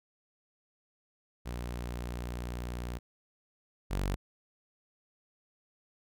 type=tone pair in turn; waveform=sawtooth; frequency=60.2 / 47.68 Hz; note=B1 / G1; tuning=-44 / -47 cents; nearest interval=major third; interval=403 cents; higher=first; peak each=-32 / -26 dBFS; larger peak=second; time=1.45-2.99 / 3.9-4.16 s; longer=first; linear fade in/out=20 ms; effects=none